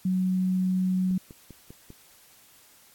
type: tone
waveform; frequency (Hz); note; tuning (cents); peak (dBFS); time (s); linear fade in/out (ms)
sine; 185.4; F#3; +4; -22; 0.05-1.18; 5
type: click train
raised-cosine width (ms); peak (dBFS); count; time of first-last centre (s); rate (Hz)
3; -31; 5; 1.11-1.904; 5.04
effects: white hiss -56 dBFS RMS until 2.94 s + AAC 64 kbps